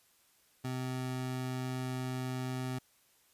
25% pulse tone, 128.4 Hz, C3, 32 cents flat, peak -31 dBFS, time 0.64-2.79 s, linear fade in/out 10 ms, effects white hiss -68 dBFS RMS until 3.33 s + resampled to 32000 Hz

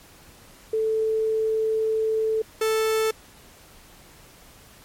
sine / 45% pulse tone pair in turn, 440 / 440 Hz, A4 / A4, 0 / 0 cents, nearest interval unison, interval 0 cents, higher neither, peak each -20 dBFS, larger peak neither, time 0.73-2.42 / 2.61-3.11 s, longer first, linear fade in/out 5 ms, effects pink hiss -50 dBFS RMS until 4.84 s + MP3 64 kbps

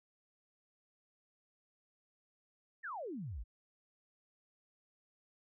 sine exponential sweep, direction down, 1900 to 45.74 Hz, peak -40 dBFS, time 2.83-3.44 s, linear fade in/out 20 ms, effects none

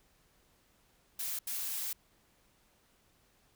blue noise bursts at uneven times, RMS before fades -37 dBFS, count 2, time 1.19-1.39 / 1.47-1.93 s, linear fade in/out 5 ms, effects pink hiss -69 dBFS RMS until 3.55 s

